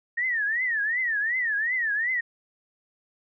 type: tone with vibrato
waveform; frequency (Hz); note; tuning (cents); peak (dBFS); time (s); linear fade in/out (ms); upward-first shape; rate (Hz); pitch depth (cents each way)
sine; 1837; A#6; -26; -23; 0.17-2.21; 10; triangle; 2.7; 220
effects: none